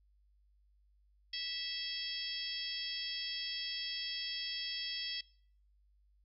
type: harmonic tone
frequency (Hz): 656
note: E5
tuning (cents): -9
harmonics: 3 / 4 / 5 / 6 / 7 / 8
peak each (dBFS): -48 / -48 / -42 / -51 / -43 / -43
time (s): 1.33-5.21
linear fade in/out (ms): 5
effects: noise-tail reverb RT60 0.6 s tail -23 dB re dry + added 50 Hz sine -66 dBFS peak until 6.24 s